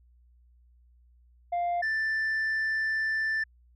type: tone pair in turn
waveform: sine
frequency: 698.5 / 1767.8 Hz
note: F5 / A6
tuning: 0 / +8 cents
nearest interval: octave + major third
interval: 1608 cents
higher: second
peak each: -23 dBFS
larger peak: neither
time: 1.52-1.82 / 1.82-3.44 s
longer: second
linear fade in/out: 10 ms
effects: tanh soft clip ceiling -25 dBFS + added 60 Hz sine -57 dBFS peak until 3.75 s